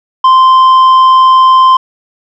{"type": "tone with tanh clipping", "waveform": "sine", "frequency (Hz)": 1041, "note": "C6", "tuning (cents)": -9, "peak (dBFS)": -3, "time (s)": [0.24, 1.77], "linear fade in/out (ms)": 5, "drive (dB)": 5, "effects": []}